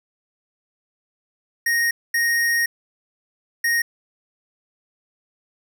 square tone bursts at uneven times, 1865 Hz, A#6, in tune, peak -18 dBFS, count 3, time 1.66-1.91 / 2.14-2.66 / 3.64-3.82 s, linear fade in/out 5 ms, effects 10-bit

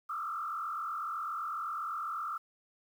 sine tone with frequency modulation, 1269 Hz, D#6, 34 cents sharp, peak -34 dBFS, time 0.09-2.38 s, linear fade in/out 10 ms, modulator 43.9 Hz, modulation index 2.2, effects 10-bit

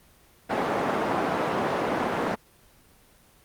white band-pass noise, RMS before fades -26 dBFS, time 0.49-2.36 s, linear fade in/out 20 ms, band 180 to 950 Hz, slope 12 dB/octave, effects pink hiss -57 dBFS RMS until 3.44 s + Opus 24 kbps

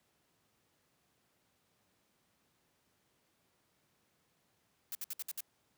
blue noise bursts, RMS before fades -40 dBFS, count 6, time 4.92-5.406 s, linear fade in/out 2 ms, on 31 ms, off 60 ms, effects pink hiss -75 dBFS RMS until 5.77 s + high-pass 100 Hz 12 dB/octave

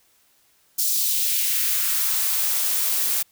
blue noise with high-pass filter sweep, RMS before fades -22 dBFS, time 0.78-3.23 s, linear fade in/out 10 ms, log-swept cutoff 5300 to 230 Hz, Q 1.4, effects white hiss -61 dBFS RMS until 3.31 s

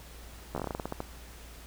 slowing click train, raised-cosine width 1 ms, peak -19 dBFS, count 13, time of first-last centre 0.55-1.004 s, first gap 13 ms, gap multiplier 1.18, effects added 58 Hz sine -48 dBFS peak until 1.66 s + pink hiss -51 dBFS RMS until 1.66 s

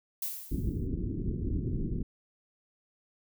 violet noise with exponential decay, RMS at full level -32 dBFS, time 0.22-0.87 s, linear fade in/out 5 ms, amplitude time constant 140 ms
pink low-pass noise, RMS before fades -32 dBFS, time 0.51-2.03 s, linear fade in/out 10 ms, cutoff 370 Hz, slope 48 dB/octave
effects none

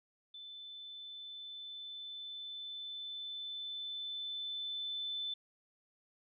sine tone with level ramp, 3520 Hz, A7, in tune, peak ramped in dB -47 to -36 dBFS, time 0.34-5.34 s, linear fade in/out 5 ms, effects none

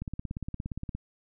click train, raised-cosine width 5 ms, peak -22 dBFS, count 17, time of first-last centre 0.02-0.95 s, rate 17.2 Hz, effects none

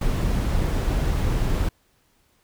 brown noise, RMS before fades -22 dBFS, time 0.01-1.69 s, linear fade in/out 5 ms, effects pink hiss -64 dBFS RMS until 2.43 s

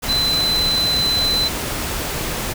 sine tone in noise, 4034 Hz, B7, 36 cents sharp, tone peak -16 dBFS, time 0.08-1.49 s, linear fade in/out 20 ms, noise pink, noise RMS -24 dBFS, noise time 0.02-2.54 s, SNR +5 dB, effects none

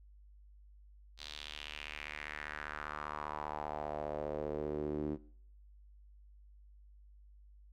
sawtooth tone with band-pass filter sweep, 75.1 Hz, D2, 39 cents sharp, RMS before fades -41 dBFS, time 1.17-5.18 s, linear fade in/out 50 ms, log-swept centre 4100 to 300 Hz, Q 3.1, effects noise-tail reverb RT60 0.6 s tail -22 dB re dry + added 50 Hz sine -56 dBFS peak until 7.72 s

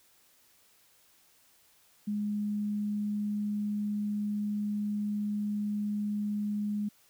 sine tone, 207.7 Hz, G#3, in tune, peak -29 dBFS, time 2.07-6.89 s, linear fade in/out 10 ms, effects white hiss -64 dBFS RMS until 7.09 s

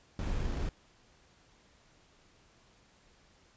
brown noise with sample-and-hold, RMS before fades -33 dBFS, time 0.19-0.69 s, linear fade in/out 2 ms, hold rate 4900 Hz, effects pink hiss -64 dBFS RMS until 3.56 s + resampled to 16000 Hz

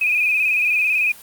sine tone with vibrato, 2489 Hz, D#7, in tune, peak -15 dBFS, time 0.01-1.12 s, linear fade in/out 5 ms, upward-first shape square, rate 18 Hz, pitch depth 43 cents each way, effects white hiss -42 dBFS RMS until 1.22 s + Opus 32 kbps

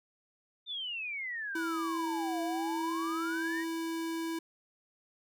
sine exponential two-way sweep, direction down then up, 3633 to 673 to 1934 Hz, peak -35 dBFS, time 0.66-3.65 s, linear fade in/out 50 ms, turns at 2.42 s
square tone, 328.7 Hz, E4, 5 cents flat, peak -34 dBFS, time 1.55-4.39 s, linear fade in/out 5 ms
effects none

